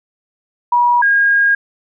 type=tone pair in turn; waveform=sine; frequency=965 / 1627.2 Hz; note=B5 / G#6; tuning=-40 / -36 cents; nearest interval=major sixth; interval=904 cents; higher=second; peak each=-9 dBFS; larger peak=neither; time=0.72-1.02 / 1.02-1.55 s; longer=second; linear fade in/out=5 ms; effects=none